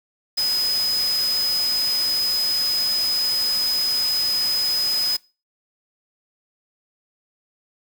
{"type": "tone in noise", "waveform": "sine", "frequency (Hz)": 5030, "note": "D#8", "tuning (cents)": 18, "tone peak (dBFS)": -19, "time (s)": [0.37, 5.17], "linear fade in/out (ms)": 10, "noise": "white", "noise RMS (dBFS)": -31, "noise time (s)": [0.37, 5.17], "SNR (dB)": 9, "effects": ["noise-tail reverb RT60 0.3 s tail -21 dB re dry"]}